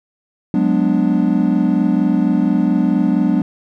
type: chord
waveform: triangle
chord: G# half-diminished seventh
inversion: third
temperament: equal with one note detuned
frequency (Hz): 183.4 / 207.7 / 246.9 / 293.7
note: F#3 / G#3 / B3 / D4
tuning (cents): -15 / 0 / 0 / 0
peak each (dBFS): -16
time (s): 0.54-3.42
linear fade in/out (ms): 2
effects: none